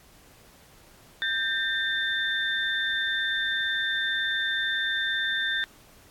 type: tone cluster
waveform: sine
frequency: 1580 / 1809 / 3575 Hz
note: G6 / A6 / A7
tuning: +13 / +48 / +27 cents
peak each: -29 dBFS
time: 1.22-5.64 s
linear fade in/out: 0 ms
effects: pink hiss -55 dBFS RMS until 6.1 s + AAC 64 kbps